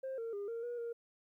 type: tone with pitch steps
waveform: sine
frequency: 529 / 458.1 / 404.7 / 462.1 / 480.6 / 467.8 Hz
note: C5 / A#4 / G#4 / A#4 / B4 / A#4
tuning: +19 / -30 / -45 / -15 / -47 / +6 cents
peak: -36 dBFS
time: 0.03-0.93 s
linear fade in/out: 10 ms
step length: 150 ms
effects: tanh soft clip ceiling -36 dBFS + 13-bit